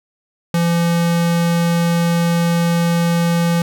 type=tone; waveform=square; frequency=170 Hz; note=F3; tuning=46 cents flat; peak=-14 dBFS; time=0.54-3.62 s; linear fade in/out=2 ms; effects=none